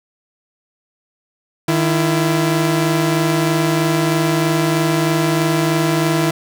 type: tone pair together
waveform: sawtooth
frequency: 155.83 / 334.8 Hz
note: D#3 / E4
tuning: +3 / +27 cents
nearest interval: octave + minor second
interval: 1324 cents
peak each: -13 dBFS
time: 1.68-6.31 s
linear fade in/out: 5 ms
effects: none